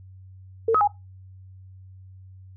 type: tone with pitch steps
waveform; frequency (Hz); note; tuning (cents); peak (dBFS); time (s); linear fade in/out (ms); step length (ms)
sine; 452.2 / 1273 / 822; A4 / D#6 / G#5; +47 / +39 / -18; -16; 0.68-0.875; 5; 65
effects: noise-tail reverb RT60 0.2 s tail -20 dB re dry + added 94 Hz sine -43 dBFS peak until 2.56 s